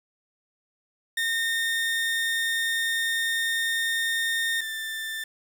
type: tone pair in turn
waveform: 30% pulse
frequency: 1830 / 1780 Hz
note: A#6 / A6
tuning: -32 / +20 cents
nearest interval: unison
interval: 48 cents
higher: first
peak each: -21 / -28 dBFS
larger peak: first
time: 1.17-4.61 / 4.61-5.24 s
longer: first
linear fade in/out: 5 ms
effects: 8-bit